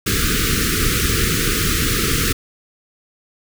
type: band-stop noise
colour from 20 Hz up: pink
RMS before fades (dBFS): -18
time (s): 0.06-2.33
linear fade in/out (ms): 10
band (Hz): 480 to 1200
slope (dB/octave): 96
effects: none